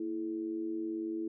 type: tone with amplitude modulation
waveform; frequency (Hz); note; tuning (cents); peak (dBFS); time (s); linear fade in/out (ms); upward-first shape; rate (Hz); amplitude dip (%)
sine; 329.6; E4; 0; -30; 0-1.28; 5; sine; 98.3; 70
effects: none